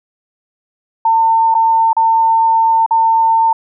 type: tone with dropouts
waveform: sine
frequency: 902 Hz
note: A5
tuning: 43 cents sharp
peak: -8 dBFS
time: 1.05-3.53 s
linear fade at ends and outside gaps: 5 ms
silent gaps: 1.543-1.549 / 1.931-1.966 / 2.863-2.908 s
effects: none